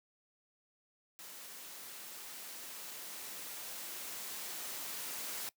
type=noise with level ramp; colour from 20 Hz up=white; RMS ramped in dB=-50 to -41 dBFS; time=1.19-5.49 s; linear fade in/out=0 ms; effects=noise-tail reverb RT60 0.1 s tail -21 dB re dry + high-pass 200 Hz 12 dB/octave